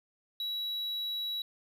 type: tone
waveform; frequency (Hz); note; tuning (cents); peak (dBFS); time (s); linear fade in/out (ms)
triangle; 3900; B7; -23; -31; 0.4-1.42; 2
effects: none